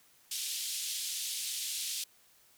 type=band-pass noise; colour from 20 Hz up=pink; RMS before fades=-37 dBFS; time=0.31-2.04 s; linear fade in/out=5 ms; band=3200 to 13000 Hz; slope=24 dB/octave; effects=white hiss -64 dBFS RMS until 2.57 s